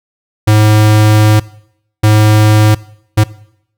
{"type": "tone bursts at uneven times", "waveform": "square", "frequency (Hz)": 107, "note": "A2", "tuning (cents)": -48, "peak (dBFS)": -5, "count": 3, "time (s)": [[0.47, 1.4], [2.03, 2.75], [3.17, 3.24]], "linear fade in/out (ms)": 10, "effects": ["noise-tail reverb RT60 0.7 s tail -20 dB re dry"]}